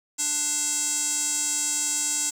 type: tone with band-pass filter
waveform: square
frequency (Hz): 296.5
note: D4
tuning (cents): +17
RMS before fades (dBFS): -26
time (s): 0.18-2.31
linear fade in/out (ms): 20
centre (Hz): 7500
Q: 6.2
effects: 7-bit